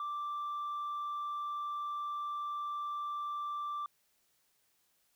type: tone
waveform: sine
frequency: 1174.7 Hz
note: D6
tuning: in tune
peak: -33 dBFS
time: 0-3.86 s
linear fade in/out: 2 ms
effects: tanh soft clip ceiling -34 dBFS + white hiss -74 dBFS RMS until 5.15 s